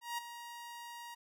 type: tone with ADSR envelope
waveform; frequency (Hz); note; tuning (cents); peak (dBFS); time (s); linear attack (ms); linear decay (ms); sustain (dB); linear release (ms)
sawtooth; 946; A#5; +25; -31; 0.01-1.15; 170; 12; -11; 13
effects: none